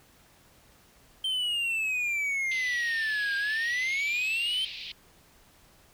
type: exponential two-way sweep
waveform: triangle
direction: down then up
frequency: 3136 to 1602 to 3136 Hz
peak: -25 dBFS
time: 1.24-4.65 s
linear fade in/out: 5 ms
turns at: 3.36 s
type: band-pass noise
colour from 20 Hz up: pink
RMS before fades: -40 dBFS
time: 2.51-4.92 s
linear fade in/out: 5 ms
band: 2400 to 4500 Hz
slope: 48 dB/octave
effects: pink hiss -59 dBFS RMS until 5.93 s